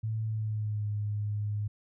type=tone with pitch glide; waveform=sine; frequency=110.3 to 104.29 Hz; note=A2 to G#2; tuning=+5 to +8 cents; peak=-29 dBFS; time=0.03-1.68 s; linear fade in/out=10 ms; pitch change=-97 cents; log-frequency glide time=0.24-0.88 s; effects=none